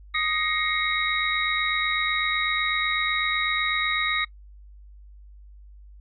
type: tone cluster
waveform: sine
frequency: 1243 / 1881 / 2125 / 2213 / 3802 Hz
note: D#6 / A#6 / C7 / C#7 / A#7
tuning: -2 / +15 / +26 / -3 / +33 cents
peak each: -29 dBFS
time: 0.14-4.25 s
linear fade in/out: 10 ms
effects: noise-tail reverb RT60 0.1 s tail -23 dB re dry + added 50 Hz sine -44 dBFS peak until 6 s